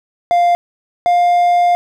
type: tone pair in turn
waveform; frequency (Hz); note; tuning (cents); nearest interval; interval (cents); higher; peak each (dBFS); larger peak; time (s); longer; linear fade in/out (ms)
triangle; 698.5 / 703.8; F5 / F5; 0 / +13; unison; 13; second; -7; neither; 0.31-0.55 / 1.06-1.75; second; 0
effects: none